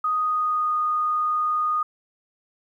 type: tone with pitch glide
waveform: sine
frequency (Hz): 1246 to 1232.4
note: D#6 to D#6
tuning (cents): +2 to -17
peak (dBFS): -20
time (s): 0.04-1.83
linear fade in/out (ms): 5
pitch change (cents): -19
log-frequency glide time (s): 0.16-0.76
effects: 10-bit